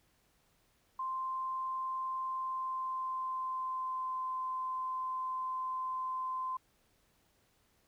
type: tone with pitch glide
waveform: sine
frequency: 1045 to 1034.2 Hz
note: C6 to C6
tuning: -2 to -20 cents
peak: -34 dBFS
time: 0.99-6.57 s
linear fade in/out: 5 ms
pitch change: -18 cents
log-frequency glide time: 2.29-4.19 s
effects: pink hiss -72 dBFS RMS until 7.87 s